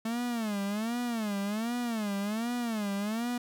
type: tone with vibrato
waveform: 45% pulse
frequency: 220 Hz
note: A3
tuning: in tune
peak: -30 dBFS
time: 0.05-3.38 s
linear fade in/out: 5 ms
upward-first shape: sine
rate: 1.3 Hz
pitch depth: 180 cents each way
effects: none